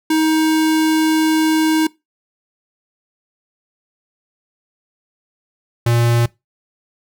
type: tone pair in turn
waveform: square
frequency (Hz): 315.5 / 118.18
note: D#4 / A#2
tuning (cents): +24 / +24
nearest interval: octave + perfect fourth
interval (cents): 1700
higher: first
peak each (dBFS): -13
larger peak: neither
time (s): 0.1-1.87 / 5.86-6.26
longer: first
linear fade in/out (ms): 5
effects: noise-tail reverb RT60 0.2 s tail -21 dB re dry